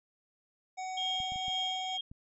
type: harmonic tone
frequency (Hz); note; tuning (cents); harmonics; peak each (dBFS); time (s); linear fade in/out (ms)
749; F#5; +21; 1 / 3 / 5 / 7 / 9 / 10; -36 / -46 / -56 / -55 / -51 / -61; 0.77-1.98; 20
type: tone with tremolo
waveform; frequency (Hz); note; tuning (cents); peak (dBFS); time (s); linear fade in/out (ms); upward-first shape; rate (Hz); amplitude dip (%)
sine; 3237; G#7; -45; -31; 0.97-2.01; 5; sine; 2; 55
type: clicks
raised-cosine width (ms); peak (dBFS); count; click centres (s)
5; -36; 5; 1.203 / 1.321 / 1.359 / 1.482 / 2.115
effects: none